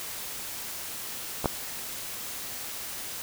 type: clicks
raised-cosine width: 1 ms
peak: -15 / -9 dBFS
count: 2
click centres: 1.444 / 1.458 s
effects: white hiss -37 dBFS RMS until 3.22 s